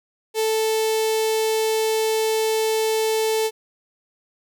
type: tone with notch filter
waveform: sawtooth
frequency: 440 Hz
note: A4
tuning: in tune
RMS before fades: -21 dBFS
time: 0.34-3.51 s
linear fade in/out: 50 ms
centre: 1400 Hz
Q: 0.92
effects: none